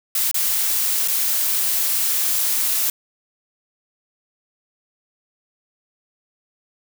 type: noise with dropouts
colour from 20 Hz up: blue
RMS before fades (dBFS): -20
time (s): 0.15-2.9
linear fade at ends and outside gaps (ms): 2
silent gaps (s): 0.314-0.343 / 1.077-1.082
effects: none